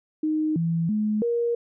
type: tone with pitch steps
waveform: sine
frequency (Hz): 309.8 / 166 / 212.7 / 471.6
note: D#4 / E3 / G#3 / A#4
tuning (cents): -7 / +12 / +42 / +20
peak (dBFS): -21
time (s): 0.23-1.55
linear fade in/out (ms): 5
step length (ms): 330
effects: none